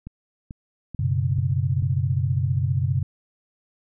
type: click train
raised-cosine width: 5 ms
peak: -23 dBFS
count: 5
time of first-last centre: 0.07-1.824 s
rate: 2.28 Hz
type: chord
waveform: sine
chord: F# suspended fourth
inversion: none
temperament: equal with one note detuned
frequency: 93.9 / 123.47 / 138.59 Hz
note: F#2 / B2 / C#3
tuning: +26 / 0 / 0 cents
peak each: -24 dBFS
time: 0.99-3.03 s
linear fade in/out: 5 ms
effects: none